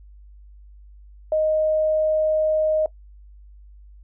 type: tone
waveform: sine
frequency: 622.3 Hz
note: D#5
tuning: in tune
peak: -17 dBFS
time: 1.32-2.86 s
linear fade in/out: 2 ms
effects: noise-tail reverb RT60 0.1 s tail -19 dB re dry + added 50 Hz sine -43 dBFS peak until 4.03 s